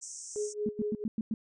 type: band-pass noise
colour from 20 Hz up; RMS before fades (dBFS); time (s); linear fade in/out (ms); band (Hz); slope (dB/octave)
pink; -44; 0.01-0.54; 20; 5600 to 8700; 96
type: tone with tremolo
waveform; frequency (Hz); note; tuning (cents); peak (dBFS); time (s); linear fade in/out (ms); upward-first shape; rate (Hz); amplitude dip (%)
sine; 418.4; G#4; +13; -29; 0.36-1.04; 0; sine; 4.5; 85
type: tone bursts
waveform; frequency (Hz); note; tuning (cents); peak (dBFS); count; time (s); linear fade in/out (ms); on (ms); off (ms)
sine; 220; A3; 0; -28; 6; 0.66-1.34; 2; 30; 100
effects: none